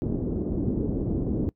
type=low-pass noise; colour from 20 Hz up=white; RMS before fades=-27 dBFS; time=0.02-1.49 s; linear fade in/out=0 ms; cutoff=350 Hz; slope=24 dB/octave; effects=noise-tail reverb RT60 0.1 s tail -22 dB re dry